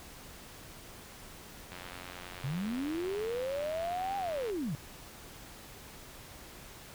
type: click train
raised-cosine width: 0.3 ms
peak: -28 dBFS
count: 250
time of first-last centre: 1.72-4.499 s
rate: 89.6 Hz
type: linear two-way sweep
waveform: sine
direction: up then down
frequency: 125.7 to 804 to 125.7 Hz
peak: -32 dBFS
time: 2.44-4.75 s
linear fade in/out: 0 ms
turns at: 4.17 s
effects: pink hiss -50 dBFS RMS until 6.94 s